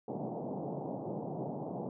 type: band-pass noise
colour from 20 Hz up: pink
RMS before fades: -39 dBFS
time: 0.08-1.89 s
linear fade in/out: 2 ms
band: 130 to 840 Hz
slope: 48 dB/octave
effects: none